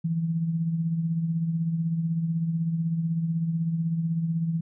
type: tone with tremolo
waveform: sine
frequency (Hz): 164.81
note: E3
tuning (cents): 0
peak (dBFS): -21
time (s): 0.04-4.61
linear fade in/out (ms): 10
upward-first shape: triangle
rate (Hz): 16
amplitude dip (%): 55
effects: none